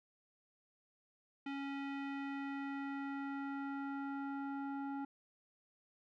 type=tone with low-pass filter sweep; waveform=square; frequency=277.2 Hz; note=C#4; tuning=in tune; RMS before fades=-42 dBFS; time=1.46-5.05 s; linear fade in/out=5 ms; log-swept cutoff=2600 to 1100 Hz; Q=1.9; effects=none